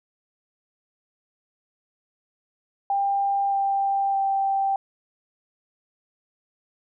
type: tone with pitch steps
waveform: sine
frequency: 795 / 789.1 / 783.1 Hz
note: G5 / G5 / G5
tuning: +24 / +11 / -2 cents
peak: -20 dBFS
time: 2.9-4.76 s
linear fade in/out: 2 ms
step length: 620 ms
effects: none